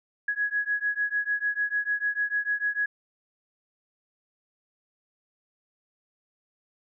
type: beating tone pair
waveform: sine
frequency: 1668 / 1674.7 Hz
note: G#6 / G#6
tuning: +7 / +14 cents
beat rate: 6.7 Hz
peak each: -28 / -28 dBFS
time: 0.28-2.86 s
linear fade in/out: 5 ms
effects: none